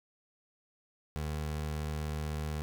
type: tone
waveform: 25% pulse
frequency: 76.1 Hz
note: D#2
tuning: 38 cents flat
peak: -30 dBFS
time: 1.16-2.62 s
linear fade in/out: 0 ms
effects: none